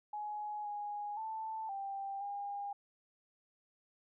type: tone with pitch steps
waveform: sine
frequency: 839 / 827 / 882 / 788 / 808 Hz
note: G#5 / G#5 / A5 / G5 / G#5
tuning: +17 / -8 / +4 / +9 / -48 cents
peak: -38 dBFS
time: 0.13-2.73 s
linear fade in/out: 5 ms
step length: 520 ms
effects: none